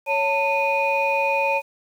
sine tone cluster, 555 / 897 / 2471 Hz, C#5 / A5 / D#7, +2 / +33 / -13 cents, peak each -22 dBFS, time 0.06-1.62 s, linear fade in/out 50 ms, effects tanh soft clip ceiling -11 dBFS + 8-bit

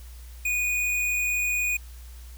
square tone, 2466 Hz, D#7, 16 cents flat, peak -24 dBFS, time 0.45-1.77 s, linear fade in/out 5 ms, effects added 60 Hz sine -40 dBFS peak until 2.37 s + white hiss -53 dBFS RMS until 2.37 s

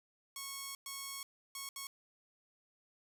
5% pulse tone bursts at uneven times, 1100 Hz, C#6, 14 cents flat, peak -30 dBFS, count 4, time 0.36-0.75 / 0.86-1.23 / 1.55-1.69 / 1.76-1.87 s, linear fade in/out 2 ms, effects none

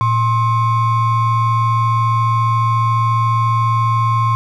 triangle ring-modulated tone, 587.3 Hz, D5, in tune, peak -7 dBFS, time 0.01-4.35 s, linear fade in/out 0 ms, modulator 473 Hz, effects none

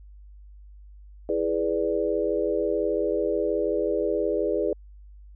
sine chord, E dominant seventh, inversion none, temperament equal, 329.6 / 415.3 / 493.9 / 587.3 Hz, E4 / G#4 / B4 / D5, 0 / 0 / 0 / 0 cents, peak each -29 / -26 / -28 / -29 dBFS, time 1.29-4.73 s, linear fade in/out 2 ms, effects added 50 Hz sine -44 dBFS peak until 5.35 s

